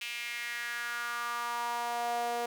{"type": "tone with high-pass filter sweep", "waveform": "sawtooth", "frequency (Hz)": 237.9, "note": "A#3", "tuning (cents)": 35, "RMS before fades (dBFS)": -35, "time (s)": [0.01, 2.46], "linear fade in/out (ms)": 5, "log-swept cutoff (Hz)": [2600, 580], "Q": 4, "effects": []}